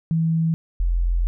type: tone pair in turn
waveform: sine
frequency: 162.9 / 43.15 Hz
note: E3 / F1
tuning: -20 / -20 cents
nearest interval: octave + major seventh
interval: 2300 cents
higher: first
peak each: -17 dBFS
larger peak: neither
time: 0.11-0.54 / 0.8-1.27 s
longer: second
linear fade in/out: 0 ms
effects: none